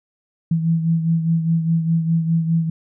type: beating tone pair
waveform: sine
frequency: 163.9 / 168.8 Hz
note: E3 / E3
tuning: -10 / +41 cents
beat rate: 4.9 Hz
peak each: -16 / -24 dBFS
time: 0.51-2.7 s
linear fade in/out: 5 ms
effects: none